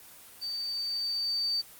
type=tone with level ramp; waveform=sine; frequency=4600 Hz; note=D8; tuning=37 cents flat; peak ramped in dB=-32 to -26 dBFS; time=0.41-1.62 s; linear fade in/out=20 ms; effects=white hiss -51 dBFS RMS until 1.79 s + Opus 24 kbps